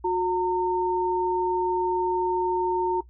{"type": "tone pair together", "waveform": "sine", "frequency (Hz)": [362.4, 913.2], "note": ["F#4", "A#5"], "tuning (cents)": [-36, -36], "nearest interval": "octave + major third", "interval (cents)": 1600, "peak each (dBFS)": [-24, -24], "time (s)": [0.04, 3.01], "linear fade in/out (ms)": 10, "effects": ["noise-tail reverb RT60 0.1 s tail -18 dB re dry", "added 60 Hz sine -47 dBFS peak until 3.09 s"]}